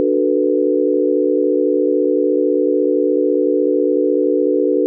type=chord; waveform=sine; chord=B minor seventh; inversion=first; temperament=equal; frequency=293.7 / 370 / 440 / 493.9 Hz; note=D4 / F#4 / A4 / B4; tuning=0 / 0 / 0 / 0 cents; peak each=-18 dBFS; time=0-4.86 s; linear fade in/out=0 ms; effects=none